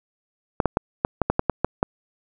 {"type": "clicks", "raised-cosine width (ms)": 1, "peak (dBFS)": -4, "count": 10, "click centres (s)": [0.602, 0.657, 0.771, 1.049, 1.217, 1.3, 1.394, 1.497, 1.646, 1.829], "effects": []}